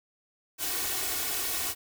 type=noise with comb filter; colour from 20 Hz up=white; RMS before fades=-31 dBFS; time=0.58-1.75 s; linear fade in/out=50 ms; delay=2.7 ms; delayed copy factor=+0.95; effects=none